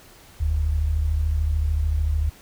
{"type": "tone pair together", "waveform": "sine", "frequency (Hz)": [42.82, 76.3], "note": ["F1", "D#2"], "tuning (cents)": [-33, -33], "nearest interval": "minor seventh", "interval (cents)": 1000, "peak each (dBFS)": [-25, -20], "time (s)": [0.4, 2.3], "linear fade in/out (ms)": 10, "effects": ["pink hiss -49 dBFS RMS until 2.41 s"]}